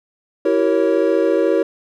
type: chord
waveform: triangle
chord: E diminished seventh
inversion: none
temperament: equal with one note detuned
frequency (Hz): 329.6 / 383.7 / 466.2 / 554.4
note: E4 / G4 / Bb4 / Db5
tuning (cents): 0 / -37 / 0 / 0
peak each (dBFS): -17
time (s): 0.45-1.63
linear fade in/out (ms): 5
effects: none